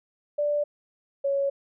sine tone pair in turn, 587.3 / 555.9 Hz, D5 / C#5, 0 / +5 cents, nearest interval minor second, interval 95 cents, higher first, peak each -22 dBFS, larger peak neither, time 0.38-0.64 / 1.24-1.5 s, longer neither, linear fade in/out 10 ms, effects none

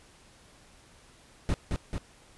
brown noise with echo, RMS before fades -26 dBFS, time 1.49-1.54 s, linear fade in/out 0 ms, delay 220 ms, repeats 2, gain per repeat -3 dB, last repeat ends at 1.98 s, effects pink hiss -57 dBFS RMS until 2.37 s + resampled to 24000 Hz

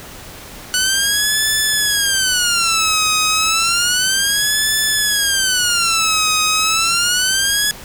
10% pulse tone with vibrato, 1480 Hz, F#6, in tune, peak -5 dBFS, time 0.74-7.71 s, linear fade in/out 0 ms, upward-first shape sine, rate 0.31 Hz, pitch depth 280 cents each way, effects pink hiss -35 dBFS RMS until 7.84 s

